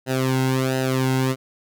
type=tone with flanger; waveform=sawtooth; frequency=130.81 Hz; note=C3; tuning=in tune; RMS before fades=-21 dBFS; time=0.06-1.36 s; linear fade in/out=50 ms; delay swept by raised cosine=0.88 to 1.7 ms; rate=1.4 Hz; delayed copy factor=-0.9; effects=none